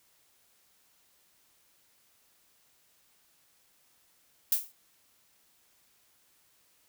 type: noise with exponential decay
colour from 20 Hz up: violet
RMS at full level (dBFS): -22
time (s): 4.52-4.72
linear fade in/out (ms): 2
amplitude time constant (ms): 43
effects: white hiss -67 dBFS RMS until 6.88 s